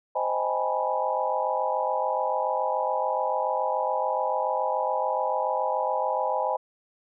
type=tone cluster; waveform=sine; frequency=520 / 623 / 802 / 849 / 981 Hz; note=C5 / D#5 / G5 / G#5 / B5; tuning=-11 / +2 / +39 / +38 / -12 cents; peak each=-30 dBFS; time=0.15-6.57 s; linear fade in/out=10 ms; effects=none